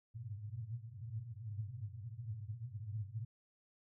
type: band-pass noise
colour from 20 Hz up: white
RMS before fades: -45 dBFS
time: 0.14-3.25 s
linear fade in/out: 5 ms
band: 100 to 120 Hz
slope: 96 dB/octave
effects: none